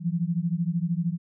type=beating tone pair; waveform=sine; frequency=165.1 / 178.1 Hz; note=E3 / F3; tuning=+3 / +34 cents; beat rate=13 Hz; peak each=-26 / -27 dBFS; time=0-1.18 s; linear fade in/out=50 ms; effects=none